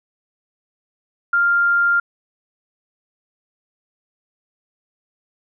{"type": "tone", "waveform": "sine", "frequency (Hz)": 1396.9, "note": "F6", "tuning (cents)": 0, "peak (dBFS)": -13, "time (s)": [1.33, 2], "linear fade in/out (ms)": 5, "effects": []}